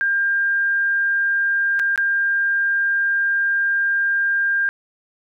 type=tone with dropouts; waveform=sine; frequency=1600 Hz; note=G6; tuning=35 cents sharp; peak=-16 dBFS; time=0.01-4.69 s; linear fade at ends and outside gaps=0 ms; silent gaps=1.793-1.797 / 1.959-1.977 s; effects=none